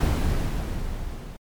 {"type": "noise with level ramp", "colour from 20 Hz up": "brown", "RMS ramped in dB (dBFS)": [-19, -36], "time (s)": [0, 1.37], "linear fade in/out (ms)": 10, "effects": ["MP3 96 kbps"]}